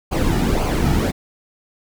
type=noise with flanger; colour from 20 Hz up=brown; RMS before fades=-18 dBFS; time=0.11-1.12 s; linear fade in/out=20 ms; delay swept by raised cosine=0.53 to 1.93 ms; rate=1.9 Hz; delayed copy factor=-0.6; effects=none